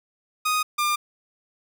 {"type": "tone pair in turn", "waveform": "sawtooth", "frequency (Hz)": [1244.5, 1198.9], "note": ["D#6", "D6"], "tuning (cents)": [0, 35], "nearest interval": "minor second", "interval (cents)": 65, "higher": "first", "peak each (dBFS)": -17, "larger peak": "neither", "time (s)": [[0.45, 0.63], [0.78, 0.96]], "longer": "neither", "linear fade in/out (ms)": 10, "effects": []}